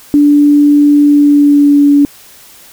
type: tone with pitch glide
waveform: sine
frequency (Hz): 291.2 to 286.5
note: D4 to D4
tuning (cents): -15 to -43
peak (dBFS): -3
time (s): 0.14-2.05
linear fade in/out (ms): 0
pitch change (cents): -28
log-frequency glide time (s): 1.03-1.93
effects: white hiss -38 dBFS RMS until 2.72 s